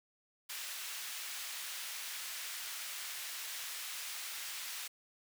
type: high-pass noise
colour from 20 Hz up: pink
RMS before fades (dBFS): -43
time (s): 0.49-4.88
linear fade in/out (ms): 10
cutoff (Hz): 1900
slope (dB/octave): 12
effects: none